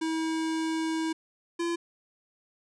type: tone pair in turn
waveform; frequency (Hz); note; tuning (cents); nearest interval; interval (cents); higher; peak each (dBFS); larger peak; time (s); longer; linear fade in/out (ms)
square; 321.5 / 340.6; E4 / F4; -43 / -43; minor second; 100; second; -28; neither; 0.01-1.13 / 1.59-1.76; first; 10
effects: resampled to 22050 Hz